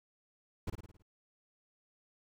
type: noise with echo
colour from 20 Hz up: brown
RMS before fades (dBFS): -36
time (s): 0.67-0.7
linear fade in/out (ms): 5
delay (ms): 54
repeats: 6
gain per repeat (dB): -5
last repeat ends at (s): 1.024
effects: none